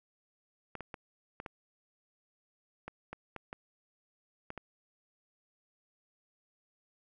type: clicks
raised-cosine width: 0.5 ms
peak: -26 dBFS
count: 11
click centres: 0.753 / 0.807 / 0.942 / 1.401 / 1.462 / 2.88 / 3.13 / 3.363 / 3.529 / 4.504 / 4.577 s
effects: none